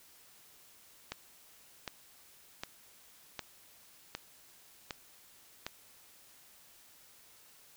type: click train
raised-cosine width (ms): 0.2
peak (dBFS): -20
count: 7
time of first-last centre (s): 1.12-5.665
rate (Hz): 1.32
effects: white hiss -60 dBFS RMS until 7.76 s